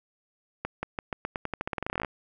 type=accelerating click train; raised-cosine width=0.5 ms; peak=-15 dBFS; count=22; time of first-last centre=0.65-2.048 s; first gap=180 ms; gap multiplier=0.88; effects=none